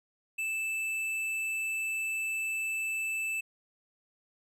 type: tone with tanh clipping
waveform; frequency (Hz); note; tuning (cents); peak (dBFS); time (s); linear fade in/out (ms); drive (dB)
sine; 2637; E7; 0; -32; 0.38-3.41; 10; 11
effects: none